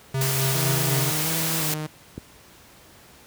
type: tone with tremolo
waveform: square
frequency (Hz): 133.7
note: C3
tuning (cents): +38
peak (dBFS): -22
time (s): 0.14-1.11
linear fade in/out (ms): 5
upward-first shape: triangle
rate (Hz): 4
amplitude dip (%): 45
type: noise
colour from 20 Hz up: white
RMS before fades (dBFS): -26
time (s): 0.21-1.74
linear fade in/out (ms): 2
type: tone with vibrato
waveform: sawtooth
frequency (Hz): 157.5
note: D#3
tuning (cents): +21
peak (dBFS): -24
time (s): 0.54-1.87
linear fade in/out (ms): 10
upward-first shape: square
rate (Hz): 1.4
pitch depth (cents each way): 41
type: click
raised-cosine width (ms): 3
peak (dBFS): -19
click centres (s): 2.179
effects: pink hiss -50 dBFS RMS until 3.26 s + high-pass 60 Hz 12 dB/octave